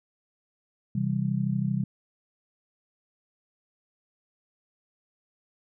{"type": "chord", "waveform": "sine", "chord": "C major", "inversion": "none", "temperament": "just", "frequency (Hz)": [130.81, 163.52, 196.22], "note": ["C3", "E3", "G3"], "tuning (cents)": [0, -14, 2], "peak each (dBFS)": [-28, -30, -28], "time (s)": [0.95, 1.84], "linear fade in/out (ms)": 5, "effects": []}